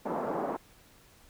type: band-pass noise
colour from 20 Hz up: white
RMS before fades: -33 dBFS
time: 0.05-0.57 s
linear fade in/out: 10 ms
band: 190 to 940 Hz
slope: 24 dB/octave
effects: pink hiss -59 dBFS RMS until 1.29 s